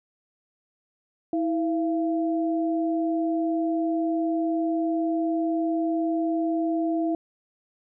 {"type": "tone pair together", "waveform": "sine", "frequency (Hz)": [324.8, 682], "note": ["E4", "F5"], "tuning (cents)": [-26, -41], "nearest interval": "octave + minor second", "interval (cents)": 1285, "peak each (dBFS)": [-23, -29], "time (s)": [1.33, 7.15], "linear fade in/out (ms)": 2, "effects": []}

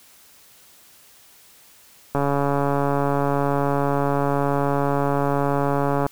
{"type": "click train", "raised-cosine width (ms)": 1, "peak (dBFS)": -8, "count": 553, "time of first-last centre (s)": [2.15, 6.065], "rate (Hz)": 141, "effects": ["white hiss -51 dBFS RMS until 6.11 s"]}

